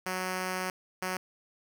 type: tone bursts at uneven times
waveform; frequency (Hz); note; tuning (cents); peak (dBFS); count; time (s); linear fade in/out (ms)
5% pulse; 185; F#3; 0; -20; 2; 0.06-0.7 / 1.02-1.17; 2
effects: none